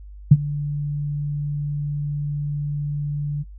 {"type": "tone with ADSR envelope", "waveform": "sine", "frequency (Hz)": 145.9, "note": "D3", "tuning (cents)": -11, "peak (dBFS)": -3, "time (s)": [0.31, 3.44], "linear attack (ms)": 8, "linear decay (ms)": 45, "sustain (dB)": -19, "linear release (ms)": 26, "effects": ["noise-tail reverb RT60 0.1 s tail -18 dB re dry", "added 50 Hz sine -37 dBFS peak until 3.58 s"]}